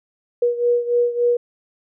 sine beating tone pair, 480 / 483.5 Hz, B4 / B4, -49 / -37 cents, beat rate 3.5 Hz, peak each -17 / -21 dBFS, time 0.42-1.37 s, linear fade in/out 5 ms, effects none

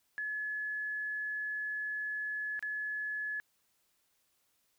sine tone with dropouts, 1707 Hz, G#6, 47 cents sharp, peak -34 dBFS, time 0.18-3.4 s, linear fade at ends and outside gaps 0 ms, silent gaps 2.593-2.626 s, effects white hiss -75 dBFS RMS until 4.78 s

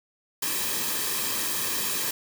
white noise with comb filter, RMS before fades -28 dBFS, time 0.42-2.11 s, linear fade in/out 5 ms, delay 1.4 ms, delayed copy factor -0.6, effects none

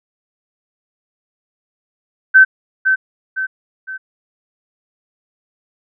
sine tone with echo, 1537 Hz, G6, 35 cents flat, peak -3 dBFS, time 2.34-2.45 s, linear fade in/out 20 ms, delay 510 ms, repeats 3, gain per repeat -7 dB, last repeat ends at 3.98 s, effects none

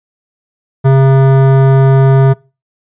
sine tone with hard clipping, 134.6 Hz, C3, 49 cents sharp, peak -6 dBFS, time 0.84-2.34 s, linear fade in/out 20 ms, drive 16 dB, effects noise-tail reverb RT60 0.3 s tail -23 dB re dry + resampled to 8000 Hz

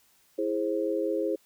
sine chord, E augmented, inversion none, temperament equal with one note detuned, 329.6 / 415.3 / 529 Hz, E4 / G#4 / B#4, 0 / 0 / +19 cents, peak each -30 dBFS, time 0.38-1.36 s, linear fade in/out 10 ms, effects white hiss -64 dBFS RMS until 1.45 s

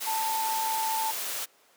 sine tone in noise, 887 Hz, A5, 14 cents sharp, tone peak -27 dBFS, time 0.06-1.12 s, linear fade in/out 20 ms, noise white, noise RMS -33 dBFS, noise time 0-1.46 s, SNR +3 dB, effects pink hiss -61 dBFS RMS until 1.76 s + high-pass 400 Hz 12 dB/octave

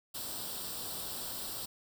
white noise with comb filter, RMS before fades -40 dBFS, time 0.14-1.66 s, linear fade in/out 10 ms, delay 0.23 ms, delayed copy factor +0.7, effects none

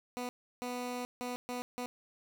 15% pulse tone bursts at uneven times, 246.9 Hz, B3, in tune, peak -30 dBFS, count 5, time 0.17-0.29 / 0.62-1.05 / 1.21-1.36 / 1.49-1.62 / 1.78-1.86 s, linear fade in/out 0 ms, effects none

